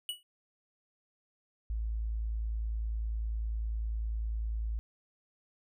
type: tone with exponential decay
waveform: square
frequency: 2935 Hz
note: F#7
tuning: 15 cents flat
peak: -31 dBFS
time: 0.09-0.23 s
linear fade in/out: 1 ms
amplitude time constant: 30 ms
type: tone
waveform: sine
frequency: 55 Hz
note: A1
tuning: in tune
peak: -31 dBFS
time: 1.7-4.79 s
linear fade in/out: 0 ms
effects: none